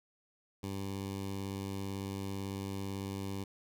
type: tone with notch filter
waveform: 15% pulse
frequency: 98 Hz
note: G2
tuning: in tune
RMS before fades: -39 dBFS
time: 0.63-3.44 s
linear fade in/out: 5 ms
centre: 1500 Hz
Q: 1.6
effects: none